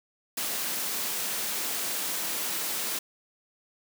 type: high-pass noise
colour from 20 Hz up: white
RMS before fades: -31 dBFS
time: 0.37-2.99 s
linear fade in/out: 5 ms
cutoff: 160 Hz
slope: 24 dB/octave
effects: none